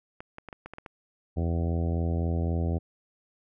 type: clicks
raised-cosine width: 0.5 ms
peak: -25 dBFS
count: 8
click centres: 0.205 / 0.384 / 0.487 / 0.528 / 0.66 / 0.736 / 0.784 / 0.862 s
type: harmonic tone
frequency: 83.8 Hz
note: E2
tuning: 29 cents sharp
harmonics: 1 / 2 / 3 / 4 / 5 / 6 / 7 / 8 / 9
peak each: -26 / -32 / -36 / -38 / -40 / -42 / -43 / -44 / -45 dBFS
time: 1.36-2.79 s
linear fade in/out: 20 ms
effects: none